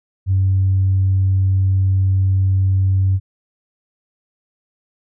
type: tone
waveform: sine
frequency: 95.4 Hz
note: G2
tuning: 47 cents flat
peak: -11 dBFS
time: 0.26-3.2 s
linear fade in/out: 50 ms
effects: tanh soft clip ceiling -8 dBFS